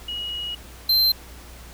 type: tone pair in turn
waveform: sine / square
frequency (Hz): 2900 / 4121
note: F#7 / C8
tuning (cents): -35 / -27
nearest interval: tritone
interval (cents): 608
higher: second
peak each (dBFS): -27 / -16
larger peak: second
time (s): 0.08-0.55 / 0.89-1.12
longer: first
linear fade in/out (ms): 5
effects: added 60 Hz sine -42 dBFS peak until 1.73 s + pink hiss -45 dBFS RMS until 1.73 s